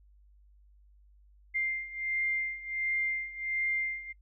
sine beating tone pair, 2100 / 2101.4 Hz, C7 / C7, +6 / +7 cents, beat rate 1.4 Hz, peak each -35 / -32 dBFS, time 1.54-4.13 s, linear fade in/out 20 ms, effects noise-tail reverb RT60 0.1 s tail -23 dB re dry + added 50 Hz sine -57 dBFS peak until 4.21 s

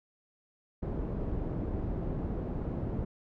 pink low-pass noise, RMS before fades -34 dBFS, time 0.82-3.05 s, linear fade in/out 10 ms, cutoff 450 Hz, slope 12 dB/octave, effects none

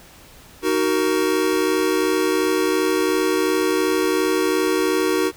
square chord, D# minor, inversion none, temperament equal with one note detuned, 311.1 / 373.9 / 466.2 Hz, D#4 / F#4 / A#4, 0 / +18 / 0 cents, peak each -23 / -21 / -24 dBFS, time 0.62-5.32 s, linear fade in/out 50 ms, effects pink hiss -46 dBFS RMS until 5.36 s

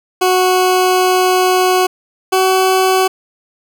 20% pulse tone pair in turn, 368.5 / 376.5 Hz, F#4 / F#4, -7 / +30 cents, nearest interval unison, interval 37 cents, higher second, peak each -5 dBFS, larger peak neither, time 0.21-1.87 / 2.32-3.08 s, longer first, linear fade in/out 10 ms, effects none

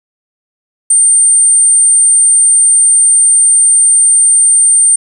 sine tone, 8870 Hz, C#9, in tune, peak -4 dBFS, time 0.9-4.96 s, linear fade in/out 5 ms, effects 7-bit

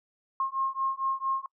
sine beating tone pair, 1070 / 1074.4 Hz, C6 / C6, +38 / +46 cents, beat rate 4.4 Hz, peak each -30 dBFS, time 0.4-1.46 s, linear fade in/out 2 ms, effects noise-tail reverb RT60 0.1 s tail -26 dB re dry

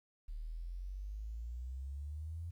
sine exponential sweep, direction up, 37 to 86.5 Hz, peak -40 dBFS, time 0.28-2.51 s, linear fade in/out 10 ms, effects 12-bit

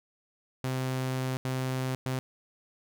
sawtooth tone bursts at uneven times, 129.9 Hz, C3, 12 cents flat, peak -25 dBFS, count 3, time 0.64-1.37 / 1.45-1.95 / 2.06-2.19 s, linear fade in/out 0 ms, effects none

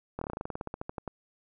slowing click train, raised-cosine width 1 ms, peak -21 dBFS, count 18, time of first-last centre 0.19-1.077 s, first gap 24 ms, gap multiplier 1.09, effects none

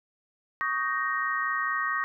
sine chord, Eb dominant seventh, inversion third, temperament just, 1120.1 / 1244.5 / 1555.6 / 1866.8 Hz, Db6 / Eb6 / G6 / Bb6, +18 / 0 / -14 / +2 cents, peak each -31 / -32 / -35 / -29 dBFS, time 0.61-2.04 s, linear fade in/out 0 ms, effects none

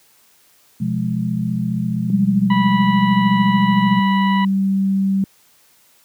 sine chord, F diminished, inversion second, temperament just, 125.72 / 174.61 / 209.5 Hz, Cb3 / F3 / Ab3, +31 / 0 / +15 cents, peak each -23 / -22 / -21 dBFS, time 0.8-4 s, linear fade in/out 10 ms
sine tone with pitch glide, 196 to 193.97 Hz, G3 to G3, 0 to -18 cents, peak -14 dBFS, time 2.1-5.24 s, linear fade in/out 2 ms, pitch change -18 cents, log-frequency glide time 3.89-4.04 s
harmonic tone, 981 Hz, B5, 12 cents flat, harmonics 1 / 2 / 3 / 4, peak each -19 / -25 / -30 / -39 dBFS, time 2.5-4.45 s, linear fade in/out 5 ms
effects white hiss -54 dBFS RMS until 6.04 s + high-pass 80 Hz 12 dB/octave

